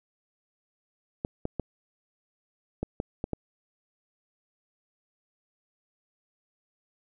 clicks, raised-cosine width 2 ms, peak -16 dBFS, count 7, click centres 1.249 / 1.454 / 1.597 / 2.83 / 3.001 / 3.241 / 3.333 s, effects none

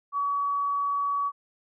sine tone, 1134 Hz, C#6, 39 cents sharp, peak -24 dBFS, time 0.12-1.32 s, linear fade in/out 50 ms, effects none

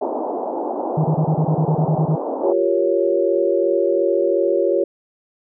white band-pass noise, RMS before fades -24 dBFS, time 0.01-2.53 s, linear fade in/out 10 ms, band 250 to 870 Hz, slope 48 dB/octave
sine tone bursts, 156.6 Hz, D#3, 11 cents sharp, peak -14 dBFS, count 12, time 0.97-2.157 s, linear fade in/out 10 ms, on 76 ms, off 25 ms
sine chord, G half-diminished seventh, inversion third, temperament equal, 349.2 / 392 / 466.2 / 554.4 Hz, F4 / G4 / Bb4 / Db5, 0 / 0 / 0 / 0 cents, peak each -20 / -20 / -23 / -19 dBFS, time 2.43-4.84 s, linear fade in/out 5 ms
effects none

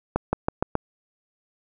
accelerating click train, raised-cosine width 1 ms, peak -7 dBFS, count 5, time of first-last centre 0.16-0.754 s, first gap 170 ms, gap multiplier 0.91, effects none

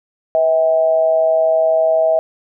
sine tone with amplitude modulation, 644 Hz, E5, 41 cents flat, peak -8 dBFS, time 0.35-2.19 s, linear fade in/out 0 ms, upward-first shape sine, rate 152 Hz, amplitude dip 60%, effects none

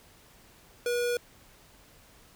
square tone, 482.7 Hz, B4, 40 cents flat, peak -27 dBFS, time 0.86-1.17 s, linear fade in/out 2 ms, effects pink hiss -57 dBFS RMS until 2.35 s

